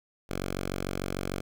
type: tone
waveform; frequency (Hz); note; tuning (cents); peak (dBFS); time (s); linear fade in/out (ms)
5% pulse; 46.7; F#1; +17; -20; 0.29-1.41; 10
effects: none